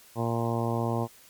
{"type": "harmonic tone", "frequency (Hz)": 116.5, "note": "A#2", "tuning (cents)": -1, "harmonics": [1, 2, 3, 4, 5, 6, 7, 8, 9], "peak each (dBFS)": [-29, -32, -34, -35, -36, -37, -37, -38, -39], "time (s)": [0.15, 1.08], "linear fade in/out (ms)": 50, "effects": ["white hiss -54 dBFS RMS until 1.29 s", "MP3 96 kbps"]}